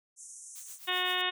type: band-pass noise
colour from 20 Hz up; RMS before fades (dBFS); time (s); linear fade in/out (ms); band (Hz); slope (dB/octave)
pink; -48; 0.16-0.8; 50; 6000 to 10000; 96
type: noise with tremolo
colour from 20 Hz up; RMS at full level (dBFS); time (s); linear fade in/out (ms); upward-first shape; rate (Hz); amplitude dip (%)
blue; -46; 0.55-1.22; 10; triangle; 7.7; 85
type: harmonic tone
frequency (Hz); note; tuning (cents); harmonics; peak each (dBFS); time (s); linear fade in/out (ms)
364.4; F#4; -26; 1 / 2 / 3 / 4 / 5 / 6 / 7 / 8 / 9 / 10; -40 / -38 / -37 / -40 / -35 / -40 / -39 / -34 / -40 / -35; 0.87-1.31; 20
effects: none